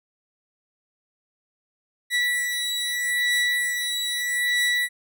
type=beating tone pair; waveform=30% pulse; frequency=1951 / 1951.79 Hz; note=B6 / B6; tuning=-22 / -21 cents; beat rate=0.79 Hz; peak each=-24 / -21 dBFS; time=2.1-4.89 s; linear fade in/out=50 ms; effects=none